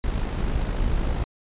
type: noise with amplitude modulation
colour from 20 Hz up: brown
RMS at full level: -22 dBFS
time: 0.04-1.24 s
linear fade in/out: 0 ms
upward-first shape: sine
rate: 52.6 Hz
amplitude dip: 45%
effects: resampled to 8000 Hz